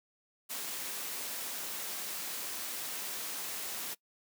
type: noise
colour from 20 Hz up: white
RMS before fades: -39 dBFS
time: 0.49-3.95 s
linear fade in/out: 20 ms
effects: noise-tail reverb RT60 0.1 s tail -22 dB re dry + high-pass 200 Hz 12 dB/octave